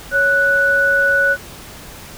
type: tone pair together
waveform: sine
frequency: 555.3 / 1479 Hz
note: C#5 / F#6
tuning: +3 / -1 cents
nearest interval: octave + perfect fourth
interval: 1696 cents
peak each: -19 / -12 dBFS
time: 0.11-1.37 s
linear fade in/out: 50 ms
effects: pink hiss -36 dBFS RMS until 2.17 s